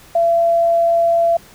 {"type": "tone", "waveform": "sine", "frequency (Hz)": 676, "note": "E5", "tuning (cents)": 43, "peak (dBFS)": -11, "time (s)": [0.15, 1.37], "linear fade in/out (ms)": 5, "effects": ["pink hiss -44 dBFS RMS until 1.54 s"]}